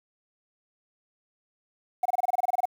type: tone bursts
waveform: sine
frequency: 732 Hz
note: F#5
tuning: 19 cents flat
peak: -19 dBFS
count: 13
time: 2.03-2.655 s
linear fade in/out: 5 ms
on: 25 ms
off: 25 ms
effects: tanh soft clip ceiling -17 dBFS + 8-bit